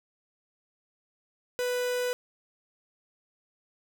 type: tone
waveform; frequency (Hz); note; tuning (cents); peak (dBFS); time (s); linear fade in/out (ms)
45% pulse; 494.9; B4; +4; -27; 1.59-2.13; 0
effects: none